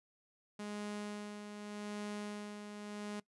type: tone with tremolo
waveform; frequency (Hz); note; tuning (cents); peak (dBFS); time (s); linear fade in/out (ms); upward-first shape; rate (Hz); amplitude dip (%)
sawtooth; 207.7; G#3; 0; -36; 0.59-3.2; 5; sine; 0.84; 50
effects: noise-tail reverb RT60 0.1 s tail -21 dB re dry + resampled to 24000 Hz